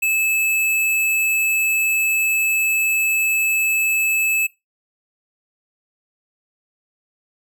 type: tone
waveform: square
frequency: 2609 Hz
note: E7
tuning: 18 cents flat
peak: -17 dBFS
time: 0.02-4.47 s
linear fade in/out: 10 ms
effects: noise-tail reverb RT60 0.2 s tail -18 dB re dry